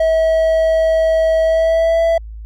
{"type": "tone with pitch glide", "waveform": "triangle", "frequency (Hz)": [645, 662.8], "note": ["E5", "E5"], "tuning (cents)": [-38, 9], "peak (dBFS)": -9, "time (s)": [0, 2.18], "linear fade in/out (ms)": 5, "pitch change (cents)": 47, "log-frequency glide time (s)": [1.43, 2.02], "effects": ["added 54 Hz sine -28 dBFS peak until 2.45 s"]}